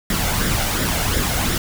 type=noise with flanger; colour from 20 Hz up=pink; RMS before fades=-20 dBFS; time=0.1-1.58 s; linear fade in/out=2 ms; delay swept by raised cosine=0.55 to 1.43 ms; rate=2.8 Hz; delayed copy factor=+0.5; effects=none